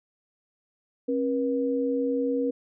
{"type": "tone pair together", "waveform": "sine", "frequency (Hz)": [270.3, 481], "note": ["C#4", "B4"], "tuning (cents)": [-44, -46], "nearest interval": "minor seventh", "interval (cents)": 998, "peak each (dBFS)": -26, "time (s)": [1.08, 2.51], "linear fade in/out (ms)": 10, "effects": []}